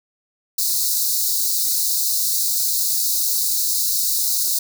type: high-pass noise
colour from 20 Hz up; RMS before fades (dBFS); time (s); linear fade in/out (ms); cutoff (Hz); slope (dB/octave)
white; -20; 0.58-4.59; 5; 3900; 96
effects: none

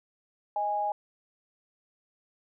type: tone pair together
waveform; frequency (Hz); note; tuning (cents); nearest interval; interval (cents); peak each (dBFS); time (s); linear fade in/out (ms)
sine; 625 / 825.4; D#5 / G#5; +8 / -11; perfect fourth; 481; -34 / -27; 0.56-0.92; 2
effects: none

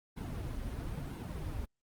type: noise with flanger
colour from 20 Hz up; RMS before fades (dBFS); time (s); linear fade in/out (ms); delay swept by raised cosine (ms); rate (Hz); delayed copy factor
brown; -39; 0.16-1.66; 20; 1.6 to 6.2; 1; -0.75
effects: Opus 32 kbps

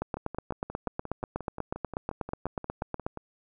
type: two click trains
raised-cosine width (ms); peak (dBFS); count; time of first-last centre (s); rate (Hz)
1; -16 / -23; 26 / 18; 0.02-3.065 / 0.17-3.174; 8.21 / 5.66
effects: none

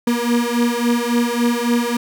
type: beating tone pair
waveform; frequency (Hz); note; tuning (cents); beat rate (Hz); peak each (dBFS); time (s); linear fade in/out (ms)
35% pulse; 236.5 / 240.1; A#3 / B3; +25 / -49; 3.6; -17; 0.07-1.97; 5
effects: none

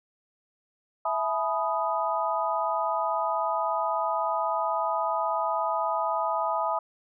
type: chord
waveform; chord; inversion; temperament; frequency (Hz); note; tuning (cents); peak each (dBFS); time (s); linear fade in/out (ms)
sine; E major seventh; none; equal with one note detuned; 659.3 / 851.5 / 987.8 / 1244.5; E5 / G#5 / B5 / D#6; 0 / +43 / 0 / 0; -30; 1.05-6.79; 5
effects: none

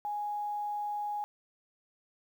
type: tone with quantisation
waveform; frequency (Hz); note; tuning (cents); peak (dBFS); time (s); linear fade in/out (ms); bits
sine; 830; G#5; -1; -32; 0.05-1.24; 0; 10
effects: none

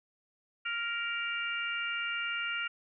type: harmonic tone with a mistuned harmonic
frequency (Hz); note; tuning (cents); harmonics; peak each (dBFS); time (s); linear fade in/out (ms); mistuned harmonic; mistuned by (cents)
466.2; A#4; 0; 3 / 4 / 5 / 6; -35 / -42 / -38 / -37; 0.65-2.68; 10; 4; +16
effects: none

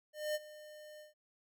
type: tone with ADSR envelope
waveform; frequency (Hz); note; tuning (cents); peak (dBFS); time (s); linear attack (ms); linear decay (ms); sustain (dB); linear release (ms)
square; 606; D#5; -46; -33; 0.13-1.14; 220; 33; -18; 140
effects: none

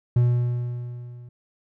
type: tone with level ramp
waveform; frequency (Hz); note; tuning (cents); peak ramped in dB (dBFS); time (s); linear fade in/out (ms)
triangle; 121.5; B2; -28; -12 to -38; 0.16-1.29; 5
effects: none

